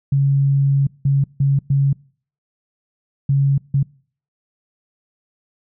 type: tone bursts at uneven times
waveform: sine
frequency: 138.59 Hz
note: C#3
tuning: in tune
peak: -12 dBFS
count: 6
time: 0.12-0.87 / 1.05-1.24 / 1.4-1.59 / 1.7-1.93 / 3.29-3.58 / 3.74-3.83 s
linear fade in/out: 5 ms
effects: noise-tail reverb RT60 0.5 s tail -25 dB re dry